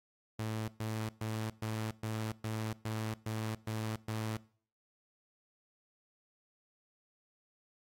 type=tone bursts; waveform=sawtooth; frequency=110 Hz; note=A2; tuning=in tune; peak=-31 dBFS; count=10; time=0.39-4.37 s; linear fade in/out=5 ms; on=290 ms; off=120 ms; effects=noise-tail reverb RT60 0.5 s tail -21 dB re dry + AAC 48 kbps